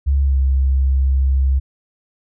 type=tone with pitch glide; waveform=sine; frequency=69.3 to 66.82 Hz; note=C#2 to C2; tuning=0 to +37 cents; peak=-12 dBFS; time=0.06-1.6 s; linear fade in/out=20 ms; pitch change=-63 cents; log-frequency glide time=0.23-0.37 s; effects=none